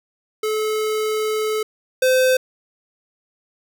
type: tone pair in turn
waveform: square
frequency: 431.8 / 514.9 Hz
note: A4 / C5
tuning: -33 / -28 cents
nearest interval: minor third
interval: 305 cents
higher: second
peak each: -20 / -14 dBFS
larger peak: second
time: 0.43-1.63 / 2.02-2.37 s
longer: first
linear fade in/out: 5 ms
effects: none

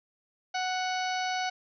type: harmonic tone with a mistuned harmonic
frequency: 740 Hz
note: F#5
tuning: in tune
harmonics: 1 / 2 / 3 / 4 / 5 / 6 / 7 / 8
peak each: -30 / -36 / -38 / -41 / -43 / -41 / -47 / -44 dBFS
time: 0.54-1.5 s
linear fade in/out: 10 ms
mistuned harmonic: 5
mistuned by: +53 cents
effects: none

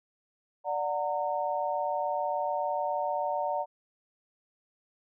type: chord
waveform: sine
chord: D augmented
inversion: none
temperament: just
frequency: 587.3 / 734.2 / 917.7 Hz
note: D5 / F#5 / A#5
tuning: 0 / -14 / -27 cents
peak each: -32 dBFS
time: 0.64-3.66 s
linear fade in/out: 50 ms
effects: none

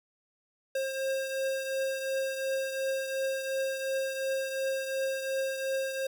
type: beating tone pair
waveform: square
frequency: 534 / 536.8 Hz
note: C5 / C5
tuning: +35 / +44 cents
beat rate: 2.8 Hz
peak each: -31 / -39 dBFS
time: 0.75-6.07 s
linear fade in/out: 5 ms
effects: none

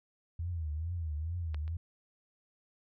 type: tone with vibrato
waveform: sine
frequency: 81.1 Hz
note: E2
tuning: 28 cents flat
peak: -33 dBFS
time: 0.39-1.77 s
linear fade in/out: 5 ms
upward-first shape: triangle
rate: 2.3 Hz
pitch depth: 170 cents each way
type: clicks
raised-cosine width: 0.3 ms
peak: -29 / -38 dBFS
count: 2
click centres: 1.545 / 1.679 s
effects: none

